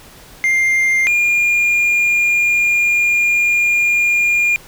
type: tone pair in turn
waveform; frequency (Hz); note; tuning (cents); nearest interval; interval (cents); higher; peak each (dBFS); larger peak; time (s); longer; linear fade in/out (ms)
triangle; 2104 / 2414; C7 / D7; +9 / +47; major second; 238; second; -10; neither; 0.44-1.07 / 1.07-4.56; second; 0
effects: pink hiss -41 dBFS RMS until 4.67 s